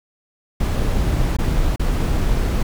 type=noise with dropouts; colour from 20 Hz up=brown; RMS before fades=-18 dBFS; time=0.6-2.63 s; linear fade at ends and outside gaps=5 ms; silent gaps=1.368-1.386 / 1.761-1.795 s; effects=none